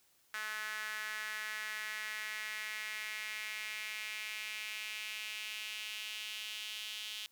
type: tone with high-pass filter sweep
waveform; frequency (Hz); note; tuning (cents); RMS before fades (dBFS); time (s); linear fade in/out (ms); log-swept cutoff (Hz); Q
sawtooth; 214.4; A3; -45; -42; 0.34-7.26; 0; 1600 to 3100; 3.4
effects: white hiss -70 dBFS RMS until 7.31 s